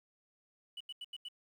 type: tone bursts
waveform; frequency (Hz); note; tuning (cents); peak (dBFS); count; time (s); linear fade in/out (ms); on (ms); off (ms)
sine; 2960; F#7; 0; -39; 5; 0.77-1.285; 5; 35; 85
effects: tanh soft clip ceiling -40 dBFS + 11-bit